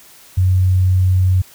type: tone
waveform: sine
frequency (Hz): 92.5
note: F#2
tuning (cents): 0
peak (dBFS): -10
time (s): 0.37-1.42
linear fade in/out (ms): 10
effects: white hiss -44 dBFS RMS until 1.54 s